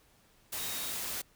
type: tone in noise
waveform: sine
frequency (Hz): 3759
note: A#7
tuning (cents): +14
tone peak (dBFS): -44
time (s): 0.58-0.92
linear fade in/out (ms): 10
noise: white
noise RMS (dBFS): -37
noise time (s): 0.52-1.22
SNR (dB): -10
effects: pink hiss -65 dBFS RMS until 1.35 s